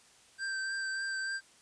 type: tone with vibrato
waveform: square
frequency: 1568 Hz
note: G6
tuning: in tune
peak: -34 dBFS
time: 0.38-1.41 s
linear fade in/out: 50 ms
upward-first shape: triangle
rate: 3.4 Hz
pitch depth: 20 cents each way
effects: white hiss -61 dBFS RMS until 1.61 s + resampled to 22050 Hz